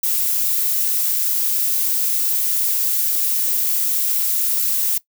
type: noise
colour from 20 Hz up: violet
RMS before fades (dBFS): -19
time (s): 0.03-4.98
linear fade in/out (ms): 5
effects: noise-tail reverb RT60 0.1 s tail -18 dB re dry